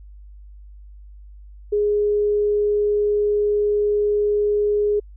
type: tone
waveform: sine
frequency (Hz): 415.3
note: G#4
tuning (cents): 0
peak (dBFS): -16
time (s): 1.72-5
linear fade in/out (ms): 10
effects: added 50 Hz sine -39 dBFS peak until 5.16 s